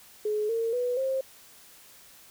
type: tone with pitch steps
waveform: sine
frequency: 423.5 / 456.5 / 492.1 / 530.5 Hz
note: G#4 / A#4 / B4 / C5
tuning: +34 / -36 / -6 / +24 cents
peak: -25 dBFS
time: 0.25-1.21 s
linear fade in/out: 5 ms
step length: 240 ms
effects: white hiss -53 dBFS RMS until 2.3 s